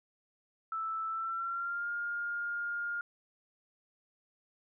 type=tone with pitch glide; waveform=sine; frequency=1318.5 to 1413.1 Hz; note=E6 to F6; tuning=0 to +20 cents; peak=-33 dBFS; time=0.72-3.01 s; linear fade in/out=2 ms; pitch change=+120 cents; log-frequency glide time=1.08-1.89 s; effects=none